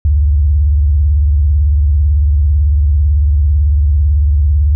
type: tone with vibrato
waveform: sine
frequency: 72.7 Hz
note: D2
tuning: 17 cents flat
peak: -7 dBFS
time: 0.05-4.75 s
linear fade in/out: 0 ms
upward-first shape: triangle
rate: 18 Hz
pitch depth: 230 cents each way
effects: none